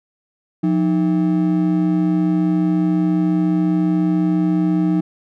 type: ring-modulated tone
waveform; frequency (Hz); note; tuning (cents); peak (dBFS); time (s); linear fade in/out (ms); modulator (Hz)
triangle; 243.8; B3; -22; -9; 0.63-5.01; 10; 67.2
effects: none